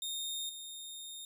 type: tone with level steps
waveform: sawtooth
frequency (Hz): 3675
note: A#7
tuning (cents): -25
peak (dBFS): -33 / -41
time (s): 0.02-1.25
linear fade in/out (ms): 2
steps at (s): 0.49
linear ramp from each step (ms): 5
effects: 10-bit